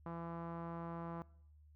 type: tone with low-pass filter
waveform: sawtooth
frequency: 168 Hz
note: E3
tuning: 33 cents sharp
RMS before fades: -45 dBFS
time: 0.06-1.22 s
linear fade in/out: 0 ms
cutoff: 1100 Hz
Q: 2.6
effects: noise-tail reverb RT60 0.7 s tail -22 dB re dry + added 75 Hz sine -60 dBFS peak until 1.75 s